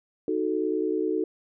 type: chord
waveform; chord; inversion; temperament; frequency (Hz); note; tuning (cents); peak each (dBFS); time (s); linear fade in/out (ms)
sine; D# diminished; none; equal; 311.1 / 370 / 440; D#4 / F#4 / A4; 0 / 0 / 0; -28; 0.28-1.24; 2
effects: none